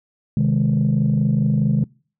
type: chord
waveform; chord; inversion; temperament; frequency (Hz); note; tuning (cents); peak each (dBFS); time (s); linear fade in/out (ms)
sine; Ab major; first; equal; 130.81 / 155.56 / 207.7; C3 / Eb3 / Ab3; 0 / 0 / 0; -18; 0.37-1.84; 2
effects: noise-tail reverb RT60 0.4 s tail -25 dB re dry + tanh soft clip ceiling -10 dBFS